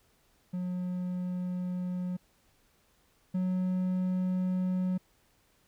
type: tone pair in turn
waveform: triangle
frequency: 180.6 / 183.97 Hz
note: F#3 / F#3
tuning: -42 / -10 cents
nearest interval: unison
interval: 32 cents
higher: second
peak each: -29 / -25 dBFS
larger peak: second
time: 0.53-2.17 / 3.34-4.98 s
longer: neither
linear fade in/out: 10 ms
effects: pink hiss -68 dBFS RMS until 5.67 s